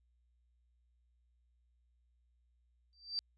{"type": "tone with exponential growth", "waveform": "sine", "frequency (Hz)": 4669, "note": "D8", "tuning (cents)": -11, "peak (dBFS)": -31, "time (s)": [2.93, 3.19], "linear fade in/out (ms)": 0, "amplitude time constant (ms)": 55, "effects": ["added 60 Hz sine -70 dBFS peak until 3.37 s", "resampled to 22050 Hz"]}